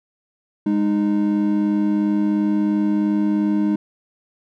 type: tone pair together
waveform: triangle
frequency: 205.3 / 308.2 Hz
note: G#3 / D#4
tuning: -20 / -16 cents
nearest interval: perfect fifth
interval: 704 cents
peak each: -17 dBFS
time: 0.66-3.76 s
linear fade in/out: 5 ms
effects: none